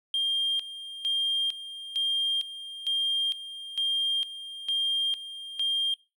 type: tone with tremolo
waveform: triangle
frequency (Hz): 3202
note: G7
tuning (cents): +36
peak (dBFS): -21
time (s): 0.14-5.94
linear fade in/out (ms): 2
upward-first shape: square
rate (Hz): 1.1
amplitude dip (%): 80
effects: noise-tail reverb RT60 0.3 s tail -23 dB re dry + tanh soft clip ceiling -20 dBFS